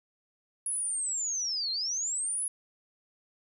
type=linear two-way sweep; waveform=sine; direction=down then up; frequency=10548 to 4100 to 10548 Hz; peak=-29 dBFS; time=0.66-2.48 s; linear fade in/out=2 ms; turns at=1.71 s; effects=none